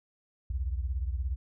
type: beating tone pair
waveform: sine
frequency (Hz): 61.5 / 78.5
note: B1 / D#2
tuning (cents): -7 / +16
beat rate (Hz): 17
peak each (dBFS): -30 / -35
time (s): 0.5-1.36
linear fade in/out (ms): 5
effects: none